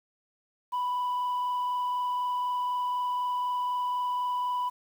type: tone with frequency modulation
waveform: sine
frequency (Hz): 990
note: B5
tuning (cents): +4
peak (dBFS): -24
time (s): 0.72-4.7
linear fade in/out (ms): 20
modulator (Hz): 24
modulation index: 0.35
effects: tanh soft clip ceiling -26 dBFS + 9-bit